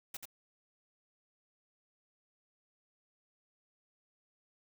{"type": "noise with echo", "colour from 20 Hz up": "white", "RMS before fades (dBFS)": -42, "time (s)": [0.14, 0.17], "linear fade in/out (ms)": 5, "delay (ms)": 85, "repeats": 1, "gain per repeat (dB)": -4, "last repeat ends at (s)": 0.255, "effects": []}